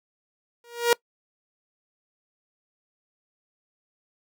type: tone with exponential growth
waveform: sawtooth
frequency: 473.9 Hz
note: A#4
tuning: 28 cents sharp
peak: -10 dBFS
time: 0.64-0.93 s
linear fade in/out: 2 ms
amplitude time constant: 62 ms
effects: noise-tail reverb RT60 0.1 s tail -23 dB re dry